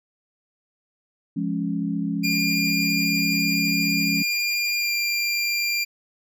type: chord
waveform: sine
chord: Db major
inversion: first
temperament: just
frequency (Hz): 173.24 / 207.9 / 277.2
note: F3 / Ab3 / Db4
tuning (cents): -14 / +2 / 0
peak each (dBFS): -27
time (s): 1.36-4.23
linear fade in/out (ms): 10
type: tone with pitch glide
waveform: 25% pulse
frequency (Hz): 2402 to 2384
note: D7 to D7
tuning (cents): +38 to +25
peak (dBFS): -18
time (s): 2.23-5.85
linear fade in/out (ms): 20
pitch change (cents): -13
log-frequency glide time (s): 4.76-4.92
effects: none